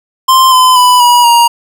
square tone with pitch steps, 1046.5 / 1019.6 / 993.5 / 968 / 943.2 Hz, C6 / C6 / B5 / B5 / A#5, 0 / -45 / +10 / -35 / +20 cents, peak -4 dBFS, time 0.28-1.48 s, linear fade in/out 10 ms, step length 240 ms, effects none

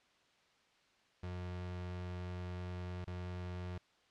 35% pulse tone with dropouts, 89.7 Hz, F2, 47 cents sharp, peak -39 dBFS, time 1.23-3.78 s, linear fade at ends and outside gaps 5 ms, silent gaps 3.045-3.073 s, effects white hiss -70 dBFS RMS until 4.1 s + low-pass 4000 Hz 12 dB/octave

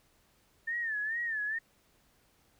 sine tone with vibrato, 1788 Hz, A6, 27 cents sharp, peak -31 dBFS, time 0.67-1.59 s, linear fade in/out 10 ms, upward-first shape sine, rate 2.3 Hz, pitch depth 110 cents each way, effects pink hiss -68 dBFS RMS until 2.59 s

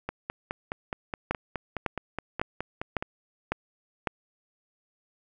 two click trains, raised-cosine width 0.5 ms, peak -16 / -11 dBFS, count 15 / 6, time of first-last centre 0.09-3.025 / 1.31-4.072 s, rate 4.77 / 1.81 Hz, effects none

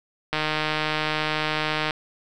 click train, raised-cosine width 0.3 ms, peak -8 dBFS, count 244, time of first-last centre 0.33-1.908 s, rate 154 Hz, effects none

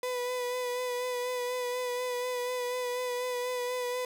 35% pulse tone with vibrato, 496.2 Hz, B4, 8 cents sharp, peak -29 dBFS, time 0.03-4.05 s, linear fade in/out 2 ms, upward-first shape sine, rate 4.1 Hz, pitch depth 24 cents each way, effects none

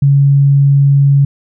sine tone, 140 Hz, C#3, 18 cents sharp, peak -5 dBFS, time 0.02-1.25 s, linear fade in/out 5 ms, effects none

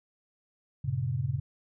sine tone cluster, 94.8 / 116.5 / 136.2 Hz, F#2 / A#2 / C#3, +43 / -1 / -30 cents, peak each -35 / -32 / -30 dBFS, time 0.84-1.4 s, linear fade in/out 10 ms, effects none

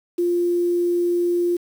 sine tone with quantisation, 349.2 Hz, F4, in tune, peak -17 dBFS, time 0.18-1.57 s, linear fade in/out 10 ms, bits 7, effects none

